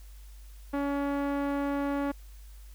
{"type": "tone with low-pass filter", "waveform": "sawtooth", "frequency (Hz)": 282.3, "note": "C#4", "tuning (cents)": 32, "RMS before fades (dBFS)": -30, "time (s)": [0.73, 2.12], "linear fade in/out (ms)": 10, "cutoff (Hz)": 1500, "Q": 0.81, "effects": ["added 50 Hz sine -45 dBFS peak until 2.74 s", "white hiss -60 dBFS RMS until 2.74 s"]}